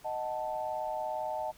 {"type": "chord", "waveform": "sine", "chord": "D# diminished", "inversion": "none", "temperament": "equal", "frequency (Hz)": [622.3, 740, 880], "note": ["D#5", "F#5", "A5"], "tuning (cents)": [0, 0, 0], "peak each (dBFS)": [-36, -38, -36], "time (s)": [0.04, 1.52], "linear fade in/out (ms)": 20, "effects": ["pink hiss -58 dBFS RMS until 1.57 s"]}